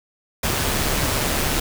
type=noise with amplitude modulation; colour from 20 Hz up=pink; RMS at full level=-20 dBFS; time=0.43-1.6 s; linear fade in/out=5 ms; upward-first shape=sine; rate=141 Hz; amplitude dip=35%; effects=none